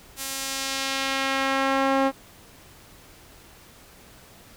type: tone with band-pass filter sweep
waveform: sawtooth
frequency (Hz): 270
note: C#4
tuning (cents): -45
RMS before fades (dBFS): -25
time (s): 0.16-2.12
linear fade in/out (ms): 50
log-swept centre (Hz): 11000 to 710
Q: 0.75
effects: pink hiss -50 dBFS RMS until 4.56 s